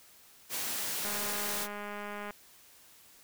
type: high-pass noise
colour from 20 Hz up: white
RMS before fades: -35 dBFS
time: 0.49-1.68 s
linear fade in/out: 50 ms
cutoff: 120 Hz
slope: 12 dB/octave
type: click train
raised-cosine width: 0.5 ms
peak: -26 dBFS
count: 260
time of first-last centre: 1.05-2.307 s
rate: 206 Hz
effects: white hiss -58 dBFS RMS until 3.23 s